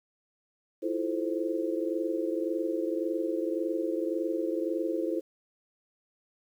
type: chord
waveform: sine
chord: F major seventh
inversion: third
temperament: just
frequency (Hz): 327.4 / 349.2 / 436.5 / 523.8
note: E4 / F4 / A4 / C5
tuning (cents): -12 / 0 / -14 / +2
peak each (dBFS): -31 / -34 / -35 / -34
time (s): 0.82-5.21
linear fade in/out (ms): 20
effects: 10-bit